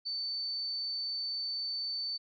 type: tone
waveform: sine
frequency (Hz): 4532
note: C#8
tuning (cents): +37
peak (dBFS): -33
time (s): 0.05-2.18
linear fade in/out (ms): 20
effects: none